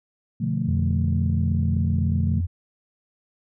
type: chord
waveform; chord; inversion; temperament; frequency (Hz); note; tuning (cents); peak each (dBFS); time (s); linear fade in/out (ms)
sine; B half-diminished seventh; none; equal; 123.47 / 146.83 / 174.61 / 220; B2 / D3 / F3 / A3; 0 / 0 / 0 / 0; -27; 0.4-2.41; 10
type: tone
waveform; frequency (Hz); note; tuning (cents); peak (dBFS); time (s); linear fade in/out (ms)
sine; 87.31; F2; 0; -21; 0.67-2.47; 20
effects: tanh soft clip ceiling -10 dBFS